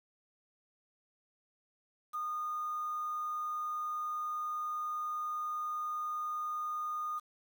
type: tone with quantisation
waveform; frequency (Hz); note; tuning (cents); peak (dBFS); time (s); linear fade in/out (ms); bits
sine; 1225; D#6; -27; -34; 2.13-7.2; 20; 9
effects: none